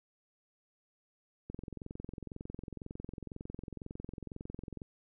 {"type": "click train", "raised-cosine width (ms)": 3, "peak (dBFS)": -29, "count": 74, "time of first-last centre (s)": [1.5, 4.818], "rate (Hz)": 22, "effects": []}